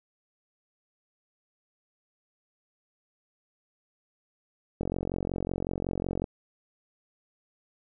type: click train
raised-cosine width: 2 ms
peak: -17 dBFS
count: 66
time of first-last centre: 4.81-6.242 s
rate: 45.4 Hz
effects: none